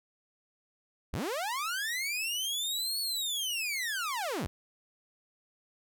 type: linear two-way sweep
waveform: sawtooth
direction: up then down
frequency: 40.88 to 4443 to 40.88 Hz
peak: -28 dBFS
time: 1.13-4.47 s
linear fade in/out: 0 ms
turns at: 3 s
effects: none